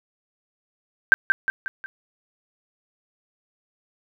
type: tone with echo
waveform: sine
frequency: 1568 Hz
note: G6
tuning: in tune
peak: -7 dBFS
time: 1.12-1.14 s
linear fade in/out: 0 ms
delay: 180 ms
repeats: 4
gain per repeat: -6 dB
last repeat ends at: 1.86 s
effects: none